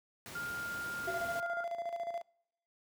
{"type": "noise", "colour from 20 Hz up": "pink", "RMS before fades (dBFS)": -46, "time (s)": [0.26, 1.4], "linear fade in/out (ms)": 0}
{"type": "tone", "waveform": "sine", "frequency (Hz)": 1406, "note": "F6", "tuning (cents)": 11, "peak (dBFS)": -37, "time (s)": [0.35, 1.64], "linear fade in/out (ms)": 5}
{"type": "tone with exponential decay", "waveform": "sine", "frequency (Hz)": 373.6, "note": "F#4", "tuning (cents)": 17, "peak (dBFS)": -37, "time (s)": [1.07, 1.47], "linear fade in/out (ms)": 5, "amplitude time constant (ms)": 85}
{"type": "tone with tremolo", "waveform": "triangle", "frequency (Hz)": 684, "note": "F5", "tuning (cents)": -36, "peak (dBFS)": -32, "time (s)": [1.07, 2.22], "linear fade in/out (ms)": 10, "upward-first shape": "square", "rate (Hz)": 14, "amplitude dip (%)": 60}
{"effects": ["noise-tail reverb RT60 0.8 s tail -26 dB re dry", "high-pass 100 Hz 12 dB/octave"]}